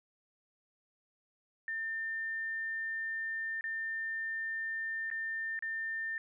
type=tone with dropouts; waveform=sine; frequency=1800 Hz; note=A6; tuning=39 cents sharp; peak=-34 dBFS; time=1.68-6.18 s; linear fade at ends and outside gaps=1 ms; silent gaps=3.61-3.64 / 5.102-5.113 / 5.591-5.624 s; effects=none